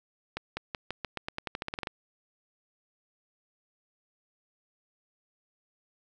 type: accelerating click train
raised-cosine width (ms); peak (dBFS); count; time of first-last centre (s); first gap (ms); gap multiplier
0.3; -17; 16; 0.37-1.872; 200; 0.89
effects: none